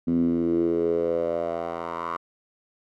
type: tone with band-pass filter sweep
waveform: 10% pulse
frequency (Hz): 84.2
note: E2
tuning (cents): +37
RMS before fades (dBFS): -25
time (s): 0.07-2.17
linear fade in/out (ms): 10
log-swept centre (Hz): 230 to 1100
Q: 5.3
effects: none